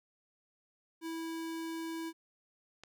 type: tone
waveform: square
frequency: 327.5 Hz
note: E4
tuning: 11 cents flat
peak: -38 dBFS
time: 1.01-2.13 s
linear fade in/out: 50 ms
type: click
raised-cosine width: 0.2 ms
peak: -32 dBFS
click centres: 2.836 s
effects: none